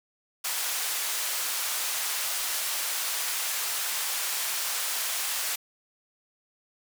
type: band-pass noise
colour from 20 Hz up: white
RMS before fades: -30 dBFS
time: 0.44-5.56 s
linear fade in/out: 10 ms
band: 760 to 15000 Hz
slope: 12 dB/octave
effects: none